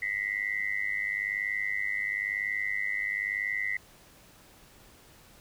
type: tone with amplitude modulation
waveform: sine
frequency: 2000 Hz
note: B6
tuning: 21 cents sharp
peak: -24 dBFS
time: 0.02-3.77 s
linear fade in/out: 5 ms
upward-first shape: sine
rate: 101 Hz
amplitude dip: 100%
effects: pink hiss -56 dBFS RMS until 5.4 s